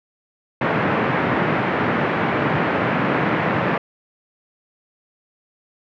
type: band-pass noise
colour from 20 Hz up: pink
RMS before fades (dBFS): -20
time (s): 0.61-3.78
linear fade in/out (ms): 5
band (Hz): 130 to 2200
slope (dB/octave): 24
effects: none